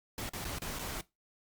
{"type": "noise with dropouts", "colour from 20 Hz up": "pink", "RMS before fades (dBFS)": -39, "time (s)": [0.18, 1.01], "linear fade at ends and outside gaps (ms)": 1, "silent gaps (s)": [[0.292, 0.334], [0.445, 0.45], [0.586, 0.619], [0.788, 0.793]], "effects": ["noise-tail reverb RT60 0.2 s tail -19 dB re dry", "Opus 48 kbps"]}